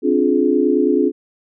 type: chord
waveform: sine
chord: D half-diminished seventh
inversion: third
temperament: just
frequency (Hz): 264.3 / 293.7 / 352.4 / 422.9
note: C4 / D4 / F4 / Ab4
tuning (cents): +18 / 0 / +16 / +31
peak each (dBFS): -18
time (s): 0.02-1.12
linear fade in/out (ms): 50
effects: none